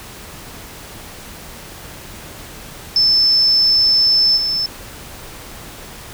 sine tone with level steps, 5274 Hz, E8, in tune, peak -10 / -16 dBFS, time 2.96-4.66 s, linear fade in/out 2 ms, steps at 4.36 s, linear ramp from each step 20 ms, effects pink hiss -35 dBFS RMS until 6.13 s

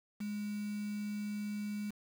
sine tone with quantisation, 207.7 Hz, G#3, in tune, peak -36 dBFS, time 0.2-1.91 s, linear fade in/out 10 ms, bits 8, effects none

